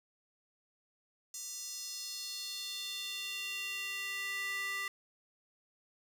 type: tone with high-pass filter sweep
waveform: square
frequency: 394.7 Hz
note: G4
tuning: 12 cents sharp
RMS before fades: -40 dBFS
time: 1.34-4.88 s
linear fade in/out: 2 ms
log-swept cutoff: 6400 to 1700 Hz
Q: 3
effects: none